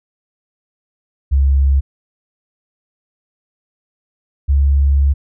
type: tone pair in turn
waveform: sine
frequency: 68.5 / 69.78 Hz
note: C#2 / C#2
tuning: -20 / +12 cents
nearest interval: unison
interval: 32 cents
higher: second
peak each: -9 dBFS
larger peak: neither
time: 1.31-1.81 / 4.48-5.14 s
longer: second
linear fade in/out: 20 ms
effects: none